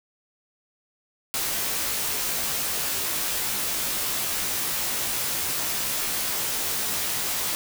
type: noise with comb filter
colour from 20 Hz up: white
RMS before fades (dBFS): -27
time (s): 1.34-7.55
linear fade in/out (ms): 0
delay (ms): 17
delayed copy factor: -0.7
effects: none